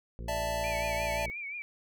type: harmonic tone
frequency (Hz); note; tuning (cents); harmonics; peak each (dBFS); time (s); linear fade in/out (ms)
56.8; A#1; -44; 1 / 2 / 3 / 4 / 6 / 7 / 8 / 9; -38 / -44 / -48 / -50 / -54 / -55 / -56 / -57; 0.19-1.3; 0
type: chord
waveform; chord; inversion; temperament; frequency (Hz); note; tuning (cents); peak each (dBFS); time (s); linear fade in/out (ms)
square; D suspended second; none; equal; 587.3 / 659.3 / 880; D5 / E5 / A5; 0 / 0 / 0; -36; 0.28-1.26; 5
type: tone with vibrato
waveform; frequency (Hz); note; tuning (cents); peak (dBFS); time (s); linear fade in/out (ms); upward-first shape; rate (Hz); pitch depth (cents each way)
sine; 2318; D7; -23; -36; 0.64-1.62; 0; triangle; 5.7; 100
effects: none